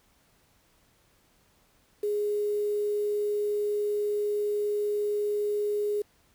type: tone with quantisation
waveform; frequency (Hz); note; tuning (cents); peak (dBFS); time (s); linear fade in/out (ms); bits
sine; 415.3; G#4; 0; -25; 2.03-6.02; 5; 8
effects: pink hiss -65 dBFS RMS until 6.34 s